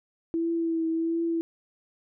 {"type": "tone with vibrato", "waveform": "sine", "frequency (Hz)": 329.6, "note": "E4", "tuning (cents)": 0, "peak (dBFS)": -24, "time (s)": [0.34, 1.41], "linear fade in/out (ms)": 0, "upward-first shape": "triangle", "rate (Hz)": 1.4, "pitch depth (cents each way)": 30, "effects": []}